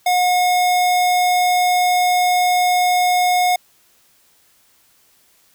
square tone, 723 Hz, F#5, 40 cents flat, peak -14 dBFS, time 0.06-3.56 s, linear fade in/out 5 ms, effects white hiss -56 dBFS RMS until 5.54 s

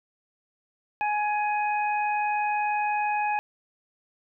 harmonic tone, 837 Hz, G#5, 13 cents sharp, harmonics 1 / 2 / 3, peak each -24 / -35 / -32 dBFS, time 1.01-3.39 s, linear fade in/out 0 ms, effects none

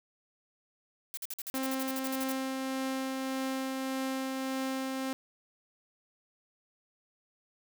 blue noise bursts, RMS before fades -38 dBFS, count 15, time 1.14-2.32 s, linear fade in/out 0 ms, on 32 ms, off 50 ms
sawtooth tone with tremolo, 264.7 Hz, C4, 20 cents sharp, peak -27 dBFS, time 1.54-5.13 s, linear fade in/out 0 ms, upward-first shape triangle, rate 1.7 Hz, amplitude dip 25%
effects none

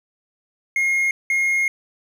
triangle tone bursts at uneven times, 2145 Hz, C7, 42 cents sharp, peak -15 dBFS, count 2, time 0.76-1.11 / 1.3-1.68 s, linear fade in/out 2 ms, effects none

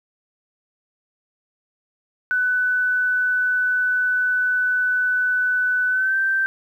sine tone with pitch glide, 1496 to 1561.3 Hz, F#6 to G6, +19 to -7 cents, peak -17 dBFS, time 2.31-6.46 s, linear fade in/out 0 ms, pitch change +74 cents, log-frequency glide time 5.89-6.17 s, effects 9-bit

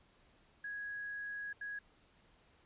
sine tone bursts at uneven times, 1661.2 Hz, G#6, in tune, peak -40 dBFS, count 2, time 0.64-1.53 / 1.61-1.79 s, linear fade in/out 5 ms, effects pink hiss -68 dBFS RMS until 2.65 s + resampled to 8000 Hz

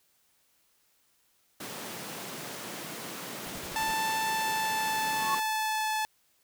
pink high-pass noise, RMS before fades -40 dBFS, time 1.6-5.4 s, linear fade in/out 5 ms, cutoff 150 Hz, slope 24 dB/octave
pink noise bursts, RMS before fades -44 dBFS, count 6, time 3.46-3.92 s, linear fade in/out 10 ms, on 50 ms, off 32 ms
sawtooth tone with pitch glide, 883 to 866.3 Hz, A5 to A5, +6 to -27 cents, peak -24 dBFS, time 3.76-6.05 s, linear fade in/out 0 ms, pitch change -33 cents, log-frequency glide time 4.22-5.91 s
sine tone with exponential growth, 1100 Hz, C#6, 14 cents flat, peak -24 dBFS, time 5.05-5.35 s, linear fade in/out 5 ms, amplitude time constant 65 ms
effects white hiss -69 dBFS RMS until 6.43 s

